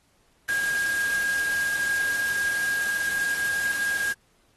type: tone in noise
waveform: sine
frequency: 1627 Hz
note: G#6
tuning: 36 cents flat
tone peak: -23 dBFS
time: 0.48-4.13 s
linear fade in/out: 10 ms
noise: white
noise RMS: -34 dBFS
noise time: 0.48-4.13 s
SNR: +8 dB
effects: pink hiss -65 dBFS RMS until 4.56 s + AAC 32 kbps